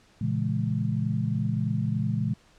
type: chord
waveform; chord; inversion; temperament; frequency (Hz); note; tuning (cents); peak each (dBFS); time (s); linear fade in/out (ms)
sine; A# half-diminished seventh; none; just; 116.54 / 139.85 / 167.82 / 209.8; A#2 / C#3 / E3 / G#3; 0 / +16 / +31 / +18; -28 / -30 / -31 / -30; 0.21-2.34; 5
effects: pink hiss -59 dBFS RMS until 2.58 s + low-pass 7000 Hz 12 dB/octave